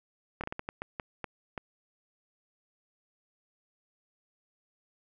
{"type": "slowing click train", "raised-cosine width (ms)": 0.5, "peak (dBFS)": -20, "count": 10, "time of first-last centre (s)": [0.41, 1.578], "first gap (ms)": 27, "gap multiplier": 1.37, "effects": []}